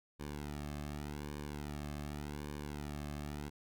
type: tone with flanger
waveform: sawtooth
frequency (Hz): 73.42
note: D2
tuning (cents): 0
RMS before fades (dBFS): -43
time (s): 0.19-3.5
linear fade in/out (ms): 20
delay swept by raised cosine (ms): 1.5 to 2.1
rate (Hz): 0.86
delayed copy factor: -1
effects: none